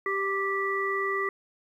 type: harmonic tone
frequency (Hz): 392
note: G4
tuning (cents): 0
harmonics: 1 / 3 / 5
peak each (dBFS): -30 / -30 / -30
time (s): 0.06-1.29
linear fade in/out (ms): 2
effects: 10-bit